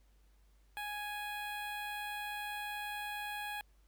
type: tone with notch filter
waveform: 15% pulse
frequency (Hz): 830.6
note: G#5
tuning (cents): 0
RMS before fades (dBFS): -41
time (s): 0.77-3.61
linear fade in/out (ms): 0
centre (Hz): 6300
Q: 0.82
effects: added 50 Hz sine -63 dBFS peak until 3.87 s + pink hiss -75 dBFS RMS until 3.87 s